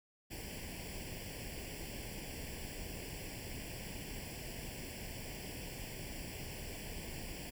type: noise with comb filter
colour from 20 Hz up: pink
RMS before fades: -45 dBFS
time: 0.3-7.51 s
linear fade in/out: 20 ms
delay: 0.39 ms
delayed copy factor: +0.9
effects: none